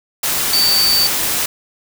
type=tone in noise; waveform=sine; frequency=4580 Hz; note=D8; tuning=44 cents flat; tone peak=-12 dBFS; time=0.53-1.07 s; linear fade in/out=5 ms; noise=white; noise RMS=-18 dBFS; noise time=0.23-1.46 s; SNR=+3 dB; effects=none